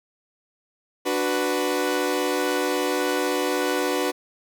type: chord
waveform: sawtooth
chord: B minor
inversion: first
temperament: equal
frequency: 293.7 / 370 / 493.9 Hz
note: D4 / F#4 / B4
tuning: 0 / 0 / 0 cents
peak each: -23 / -22 / -22 dBFS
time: 1.05-4.12 s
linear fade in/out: 20 ms
effects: none